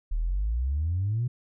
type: exponential sweep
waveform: sine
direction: up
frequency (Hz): 36.61 to 126.6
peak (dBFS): -23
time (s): 0.11-1.28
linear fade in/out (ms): 10
effects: tanh soft clip ceiling -20 dBFS